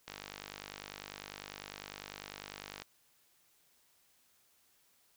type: click train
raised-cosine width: 0.2 ms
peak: -25 dBFS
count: 138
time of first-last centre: 0.08-2.82 s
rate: 50 Hz
effects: white hiss -70 dBFS RMS until 5.16 s